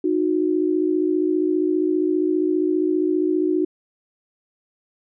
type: tone pair together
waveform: sine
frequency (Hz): 309.5 / 364.5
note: D#4 / F#4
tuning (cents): -9 / -26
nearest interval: minor third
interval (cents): 283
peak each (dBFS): -20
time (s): 0.04-3.65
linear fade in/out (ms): 5
effects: none